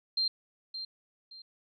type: tone with echo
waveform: sine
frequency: 4172 Hz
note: C8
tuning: 6 cents flat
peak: -26 dBFS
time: 0.17-0.28 s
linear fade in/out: 5 ms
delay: 570 ms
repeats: 2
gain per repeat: -10 dB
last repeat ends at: 1.42 s
effects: none